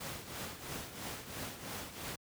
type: noise with tremolo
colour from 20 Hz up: pink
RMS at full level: -40 dBFS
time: 0-2.16 s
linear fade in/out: 10 ms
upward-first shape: triangle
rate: 3 Hz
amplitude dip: 70%
effects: high-pass 80 Hz 12 dB/octave